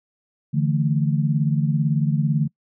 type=chord; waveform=sine; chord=D suspended second; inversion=none; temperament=equal; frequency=146.83 / 164.81 / 220 Hz; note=D3 / E3 / A3; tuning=0 / 0 / 0 cents; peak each=-19 / -23 / -25 dBFS; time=0.53-2.48 s; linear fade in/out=20 ms; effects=noise-tail reverb RT60 0.1 s tail -26 dB re dry